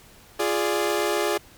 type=chord; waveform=sawtooth; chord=D diminished; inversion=first; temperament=equal with one note detuned; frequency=347 / 415.3 / 587.3 Hz; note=F4 / Ab4 / D5; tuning=-11 / 0 / 0 cents; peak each=-23 / -21 / -24 dBFS; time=0.39-1.38 s; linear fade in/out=10 ms; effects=pink hiss -51 dBFS RMS until 1.57 s